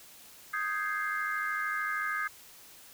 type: chord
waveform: sine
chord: Ab major seventh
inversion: second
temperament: equal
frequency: 1244.5 / 1568 / 1661.2 / 2093 Hz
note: Eb6 / G6 / Ab6 / C7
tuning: 0 / 0 / 0 / 0 cents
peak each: -34 / -36 / -35 / -38 dBFS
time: 0.53-2.28 s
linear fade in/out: 10 ms
effects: white hiss -53 dBFS RMS until 2.93 s